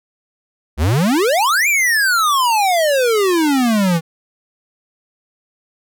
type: exponential two-way sweep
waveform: square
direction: up then down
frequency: 65.41 to 2435 to 158.8 Hz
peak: -13 dBFS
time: 0.77-4.01 s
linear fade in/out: 50 ms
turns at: 1.68 s
effects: none